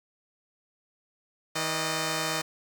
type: tone pair together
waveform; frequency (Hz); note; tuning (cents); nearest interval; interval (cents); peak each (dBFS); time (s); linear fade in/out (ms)
5% pulse; 160 / 611.3; D#3 / D#5; +49 / -31; octave + major seventh; 2320; -19; 1.55-2.42; 10
effects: none

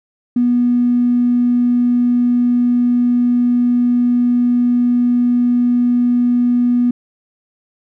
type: tone with tanh clipping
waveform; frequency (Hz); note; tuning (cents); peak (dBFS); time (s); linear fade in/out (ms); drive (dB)
triangle; 243.4; B3; -25; -10; 0.36-6.91; 5; 2
effects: none

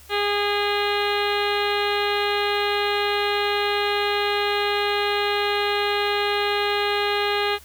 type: harmonic tone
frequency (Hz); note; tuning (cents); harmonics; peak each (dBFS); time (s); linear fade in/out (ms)
409.8; G#4; -23; 1 / 2 / 3 / 4 / 5 / 6 / 7 / 8 / 9 / 10; -24 / -27 / -29 / -30 / -31 / -32 / -32 / -33 / -34 / -34; 0.09-7.59; 50
effects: added 72 Hz sine -49 dBFS peak until 7.64 s + white hiss -49 dBFS RMS until 7.64 s

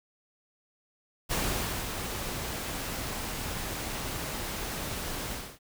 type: noise with ADSR envelope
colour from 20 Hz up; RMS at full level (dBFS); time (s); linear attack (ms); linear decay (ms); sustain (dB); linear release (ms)
pink; -29; 1.29-5.59; 28; 540; -6; 290
effects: none

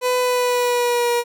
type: tone with pitch glide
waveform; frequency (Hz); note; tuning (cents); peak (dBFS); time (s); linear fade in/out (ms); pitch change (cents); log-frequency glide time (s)
30% pulse; 500 to 478; B4 to A#4; +21 to +43; -14; 0.01-1.24; 50; -78; 0.2-1.11
effects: none

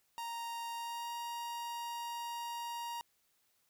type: tone with pitch glide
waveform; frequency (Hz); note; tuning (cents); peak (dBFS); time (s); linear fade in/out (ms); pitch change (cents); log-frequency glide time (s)
45% pulse; 932.3 to 942; A#5 to A#5; 0 to +18; -39; 0.18-3.01; 0; +18; 0.75-1.12
effects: white hiss -75 dBFS RMS until 3.69 s

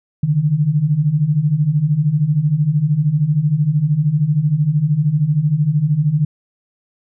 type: beating tone pair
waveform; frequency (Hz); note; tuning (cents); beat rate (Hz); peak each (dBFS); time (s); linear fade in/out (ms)
sine; 141.1 / 154.1; C#3 / D#3; +31 / -16; 13; -18 / -14; 0.23-6.25; 5
effects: none

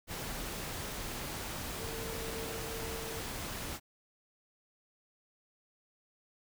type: tone in noise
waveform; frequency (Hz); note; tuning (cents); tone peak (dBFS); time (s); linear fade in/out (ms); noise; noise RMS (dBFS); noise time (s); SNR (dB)
sine; 452; A4; +47; -43; 1.78-3.23; 50; pink; -40; 0.07-3.8; -6
effects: none

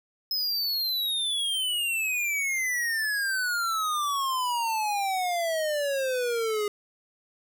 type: exponential sweep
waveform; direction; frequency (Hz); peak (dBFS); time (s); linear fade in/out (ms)
square; down; 5150 to 410.8; -26; 0.31-6.68; 2
effects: none

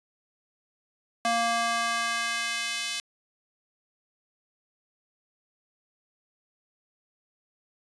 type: tone with high-pass filter sweep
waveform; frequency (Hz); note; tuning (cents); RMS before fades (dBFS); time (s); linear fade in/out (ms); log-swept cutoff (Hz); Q
square; 232.5; A#3; -4; -28; 1.25-3; 0; 620 to 3000; 1.2
effects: resampled to 22050 Hz

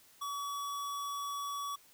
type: tone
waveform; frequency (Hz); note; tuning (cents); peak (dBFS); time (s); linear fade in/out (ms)
square; 1136; C#6; +42; -37; 0.21-1.76; 10
effects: white hiss -62 dBFS RMS until 1.93 s

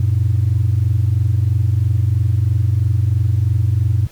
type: tone pair together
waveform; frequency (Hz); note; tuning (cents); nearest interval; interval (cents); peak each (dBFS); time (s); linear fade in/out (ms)
sine; 92.5 / 115.54; F#2 / A#2; 0 / -15; major third; 385; -14; 0-4.07; 5
effects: tanh soft clip ceiling -8 dBFS + pink hiss -47 dBFS RMS until 4.11 s

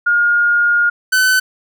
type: tone pair in turn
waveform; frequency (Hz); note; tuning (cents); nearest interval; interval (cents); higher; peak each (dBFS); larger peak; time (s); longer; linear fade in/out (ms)
sine / 45% pulse; 1423 / 1514; F6 / F#6; +32 / +39; minor second; 107; second; -10; neither; 0.06-0.9 / 1.12-1.4; first; 10
effects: none

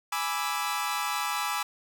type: chord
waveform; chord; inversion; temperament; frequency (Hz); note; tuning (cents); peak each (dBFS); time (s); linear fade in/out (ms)
sawtooth; E dominant seventh; first; equal; 830.6 / 987.8 / 1174.7 / 1318.5; G#5 / B5 / D6 / E6; 0 / 0 / 0 / 0; -30; 0.12-1.63; 5
effects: none

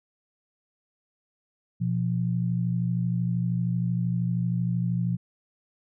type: tone pair together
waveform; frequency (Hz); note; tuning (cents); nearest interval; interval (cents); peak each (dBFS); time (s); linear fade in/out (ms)
sine; 121.7 / 174.6; B2 / F3; -25 / 0; tritone; 625; -26; 1.8-5.17; 20
effects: none

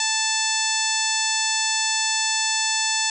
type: harmonic tone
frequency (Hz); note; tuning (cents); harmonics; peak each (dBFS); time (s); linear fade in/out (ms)
880; A5; 0; 1 / 2 / 3 / 4 / 5 / 6 / 7 / 8 / 9; -29 / -29 / -29 / -29 / -29 / -29 / -29 / -29 / -29; 0-3.1; 2
effects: none

